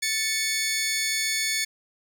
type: tone pair together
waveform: 15% pulse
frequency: 1760 / 2217 Hz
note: A6 / C#7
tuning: 0 / 0 cents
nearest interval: major third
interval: 400 cents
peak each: -23 / -19 dBFS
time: 0.02-1.65 s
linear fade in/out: 10 ms
effects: none